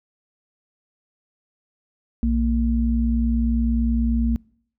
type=tone pair together; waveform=sine; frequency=60.2 / 230.8 Hz; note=B1 / A#3; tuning=-44 / -17 cents; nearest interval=octave + major seventh; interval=2327 cents; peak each=-20 dBFS; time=2.23-4.36 s; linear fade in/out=0 ms; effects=noise-tail reverb RT60 0.6 s tail -25 dB re dry